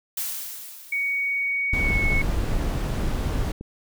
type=noise with exponential decay; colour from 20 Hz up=blue; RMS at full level=-27 dBFS; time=0.17-1.78 s; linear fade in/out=5 ms; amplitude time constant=350 ms
type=tone with pitch glide; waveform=sine; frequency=2239 to 2202 Hz; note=C#7 to C#7; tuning=+17 to -12 cents; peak=-22 dBFS; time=0.92-2.22 s; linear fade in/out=5 ms; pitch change=-29 cents; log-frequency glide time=1.81-1.95 s
type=noise; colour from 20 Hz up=brown; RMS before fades=-24 dBFS; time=1.73-3.52 s; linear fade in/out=5 ms
type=click train; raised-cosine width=3 ms; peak=-22 dBFS; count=4; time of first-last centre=1.77-3.61 s; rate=1.63 Hz
effects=none